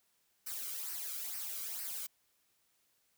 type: noise with flanger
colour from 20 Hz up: blue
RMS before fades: -41 dBFS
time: 0.46-2.07 s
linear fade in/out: 10 ms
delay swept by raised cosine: 0.28 to 1.14 ms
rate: 2.2 Hz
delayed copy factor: -0.65
effects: white hiss -75 dBFS RMS until 3.17 s